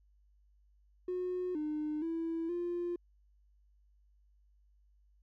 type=tone with pitch steps; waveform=triangle; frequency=363 / 303.4 / 329.3 / 348.8 Hz; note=F#4 / D#4 / E4 / F4; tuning=-33 / -44 / -2 / -2 cents; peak=-30 dBFS; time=1.08-2.96 s; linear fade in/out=5 ms; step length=470 ms; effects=tanh soft clip ceiling -30 dBFS + added 50 Hz sine -64 dBFS peak until 5.22 s